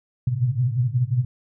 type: tone cluster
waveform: sine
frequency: 108.6 / 121.6 / 127.1 / 138.9 Hz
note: A2 / B2 / C3 / C#3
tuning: -22 / -26 / -50 / +4 cents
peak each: -29 / -22 / -23 / -30 dBFS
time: 0.27-1.25 s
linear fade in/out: 5 ms
effects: none